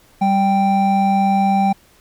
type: tone pair together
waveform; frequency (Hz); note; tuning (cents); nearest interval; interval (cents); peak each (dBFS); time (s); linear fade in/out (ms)
triangle; 196 / 784; G3 / G5; 0 / 0; 2 octaves; 2400; -14 / -13; 0.21-1.73; 10
effects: pink hiss -52 dBFS RMS until 2 s